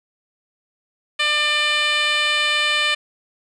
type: tone with band-pass filter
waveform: 10% pulse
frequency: 597 Hz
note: D5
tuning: 28 cents sharp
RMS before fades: -19 dBFS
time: 1.19-2.95 s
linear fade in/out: 10 ms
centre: 2800 Hz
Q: 1
effects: resampled to 22050 Hz + 7-bit